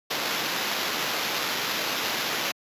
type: noise with sample-and-hold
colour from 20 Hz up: white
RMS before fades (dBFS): -28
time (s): 0.1-2.52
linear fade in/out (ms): 10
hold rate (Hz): 8820
effects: high-pass 200 Hz 12 dB/octave + resampled to 32000 Hz